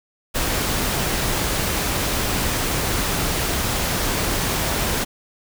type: noise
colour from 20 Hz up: pink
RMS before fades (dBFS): -22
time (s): 0.34-5.05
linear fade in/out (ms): 20
effects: none